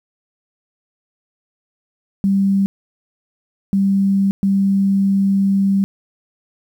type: tone bursts at uneven times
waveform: sine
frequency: 196 Hz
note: G3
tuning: in tune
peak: -12 dBFS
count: 3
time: 2.24-2.66 / 3.73-4.31 / 4.43-5.84 s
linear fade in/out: 0 ms
effects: 8-bit